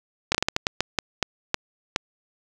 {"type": "slowing click train", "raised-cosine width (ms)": 0.2, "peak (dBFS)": -3, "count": 12, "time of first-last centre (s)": [0.32, 1.961], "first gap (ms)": 26, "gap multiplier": 1.32, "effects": []}